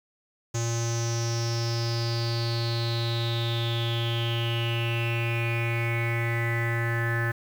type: tone with low-pass filter sweep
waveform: square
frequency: 116.54 Hz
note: A#2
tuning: in tune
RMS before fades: -27 dBFS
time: 0.54-7.32 s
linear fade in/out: 10 ms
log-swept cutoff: 6600 to 1700 Hz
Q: 9.4
effects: 8-bit